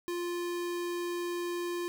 square tone, 349.2 Hz, F4, in tune, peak -33 dBFS, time 0.08-1.88 s, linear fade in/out 0 ms, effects none

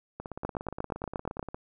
two click trains, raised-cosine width 1 ms, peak -16 / -23 dBFS, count 9 / 24, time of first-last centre 0.45-1.395 / 0.2-1.545 s, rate 8.47 / 17.1 Hz, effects none

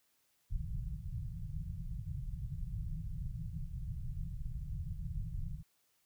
pink low-pass noise, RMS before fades -40 dBFS, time 0.5-5.63 s, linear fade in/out 20 ms, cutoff 170 Hz, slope 96 dB/octave, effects white hiss -75 dBFS RMS until 6.05 s

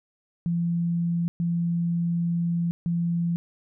sine tone bursts at uneven times, 170.5 Hz, F3, 41 cents flat, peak -22 dBFS, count 3, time 0.46-1.28 / 1.4-2.71 / 2.86-3.36 s, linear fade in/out 0 ms, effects none

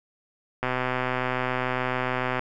click train, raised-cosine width 0.5 ms, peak -11 dBFS, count 225, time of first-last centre 0.63-2.394 s, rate 127 Hz, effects none

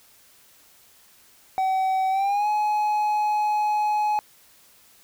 triangle tone with pitch glide, 760 to 843.3 Hz, F#5 to G#5, +46 to +26 cents, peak -18 dBFS, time 1.58-4.19 s, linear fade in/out 0 ms, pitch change +180 cents, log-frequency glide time 2.1-2.48 s, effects white hiss -55 dBFS RMS until 5.03 s

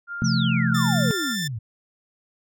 sine tone with pitch glide, 1400 to 1389.5 Hz, F6 to F6, +4 to -9 cents, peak -29 dBFS, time 0.07-1.36 s, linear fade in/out 50 ms, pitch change -13 cents, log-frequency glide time 1.04-1.25 s
sine chord, F major, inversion second, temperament equal with one note detuned, 130.81 / 170.43 / 220 Hz, C3 / F3 / A3, 0 / -42 / 0 cents, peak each -23 dBFS, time 0.22-1.11 s, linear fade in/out 0 ms
sine exponential sweep, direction down, 6160 to 102.4 Hz, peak -27 dBFS, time 0.24-1.59 s, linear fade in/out 10 ms
15% pulse tone, 1774 Hz, A6, 14 cents sharp, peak -20 dBFS, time 0.74-1.48 s, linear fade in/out 10 ms
effects none

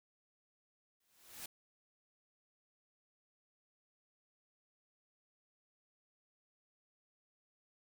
white noise with exponential growth, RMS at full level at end -44 dBFS, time 1-1.46 s, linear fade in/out 5 ms, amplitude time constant 100 ms, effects none

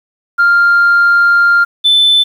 sine tone pair in turn, 1396.9 / 3520 Hz, F6 / A7, 0 / 0 cents, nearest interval octave + major third, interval 1600 cents, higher second, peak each -4 dBFS, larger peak neither, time 0.38-1.65 / 1.84-2.24 s, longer first, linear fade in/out 20 ms, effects tanh soft clip ceiling -3 dBFS + 7-bit

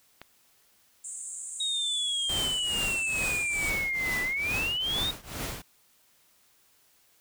click, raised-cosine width 0.3 ms, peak -26 dBFS, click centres 0.216 s
white band-pass noise, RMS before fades -39 dBFS, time 1.04-3.7 s, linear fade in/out 5 ms, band 7100 to 9000 Hz, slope 96 dB/octave
sine exponential two-way sweep, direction down then up, 3788 to 1975.5 to 3788 Hz, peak -27 dBFS, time 1.6-5.11 s, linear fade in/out 5 ms, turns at 4.21 s
pink noise with tremolo, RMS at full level -33 dBFS, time 2.29-5.62 s, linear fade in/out 5 ms, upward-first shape triangle, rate 2.3 Hz, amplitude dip 95%
effects white hiss -64 dBFS RMS until 7.2 s

